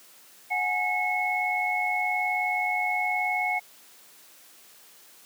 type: tone cluster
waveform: sine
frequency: 733 / 832 / 2186 Hz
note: F#5 / G#5 / C#7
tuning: -16 / +3 / -25 cents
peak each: -29 / -32 / -26 dBFS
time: 0.5-3.6 s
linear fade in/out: 20 ms
effects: white hiss -53 dBFS RMS until 5.25 s + high-pass 200 Hz 12 dB/octave